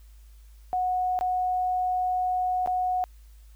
sine tone with dropouts, 733 Hz, F#5, 16 cents flat, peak -23 dBFS, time 0.73-3.04 s, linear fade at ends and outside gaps 0 ms, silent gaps 1.19-1.21 / 2.661-2.674 s, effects added 53 Hz sine -47 dBFS peak until 3.55 s + white hiss -64 dBFS RMS until 3.55 s

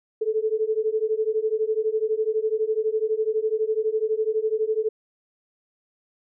sine beating tone pair, 430.8 / 442.8 Hz, A4 / A4, -37 / +11 cents, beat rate 12 Hz, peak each -24 dBFS, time 0.21-4.89 s, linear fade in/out 10 ms, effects none

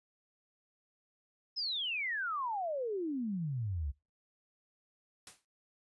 sine exponential sweep, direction down, 5260 to 65.7 Hz, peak -33 dBFS, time 1.56-3.92 s, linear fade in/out 20 ms
white noise with exponential decay, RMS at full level -46 dBFS, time 5.27-5.45 s, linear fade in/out 1 ms, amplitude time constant 38 ms
effects noise-tail reverb RT60 0.3 s tail -25 dB re dry + resampled to 24000 Hz

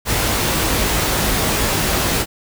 pink noise with comb filter, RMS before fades -18 dBFS, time 0.05-2.26 s, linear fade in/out 50 ms, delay 19 ms, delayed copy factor +0.5, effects none

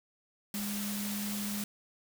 sine tone in noise, 205.2 Hz, G#3, 21 cents flat, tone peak -35 dBFS, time 0.54-1.64 s, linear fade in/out 2 ms, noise white, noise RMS -39 dBFS, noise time 0.54-1.64 s, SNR +1 dB, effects none

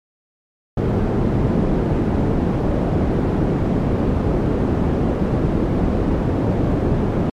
white low-pass noise, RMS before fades -18 dBFS, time 0.77-7.3 s, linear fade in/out 5 ms, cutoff 310 Hz, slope 12 dB/octave, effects MP3 64 kbps

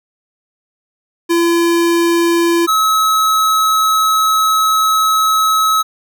square tone pair in turn, 339.5 / 1287 Hz, F4 / E6, -49 / -42 cents, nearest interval octave + major seventh, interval 2307 cents, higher second, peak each -11 dBFS, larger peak neither, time 1.29-2.67 / 2.67-5.83 s, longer second, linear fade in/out 20 ms, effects none

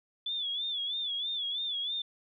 sine tone with vibrato, 3458 Hz, A7, 31 cents flat, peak -31 dBFS, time 0.26-2.02 s, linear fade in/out 5 ms, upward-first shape sine, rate 3.1 Hz, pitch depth 93 cents each way, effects none

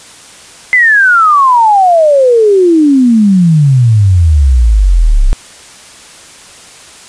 sine exponential sweep, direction down, 2058 to 30.87 Hz, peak -3 dBFS, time 0.73-5.33 s, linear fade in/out 0 ms, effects white hiss -34 dBFS RMS until 7.08 s + resampled to 22050 Hz

